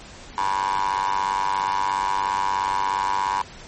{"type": "tone with high-pass filter", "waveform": "15% pulse", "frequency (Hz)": 97, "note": "G2", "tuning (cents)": -18, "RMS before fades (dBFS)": -23, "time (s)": [0.38, 3.42], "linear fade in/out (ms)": 0, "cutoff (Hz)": 960, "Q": 7.3, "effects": ["pink hiss -42 dBFS RMS until 3.67 s", "MP3 32 kbps"]}